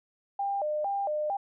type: tone with vibrato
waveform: sine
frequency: 694 Hz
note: F5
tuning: 11 cents flat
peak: -27 dBFS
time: 0.39-1.37 s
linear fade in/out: 5 ms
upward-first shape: square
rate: 2.2 Hz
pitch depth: 240 cents each way
effects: none